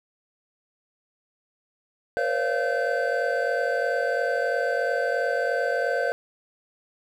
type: tone cluster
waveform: triangle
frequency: 475.6 / 524 / 567 / 691 / 1539 Hz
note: A#4 / C5 / C#5 / F5 / G6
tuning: +35 / +2 / +39 / -19 / -32 cents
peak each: -27 dBFS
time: 2.17-6.12 s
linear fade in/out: 0 ms
effects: none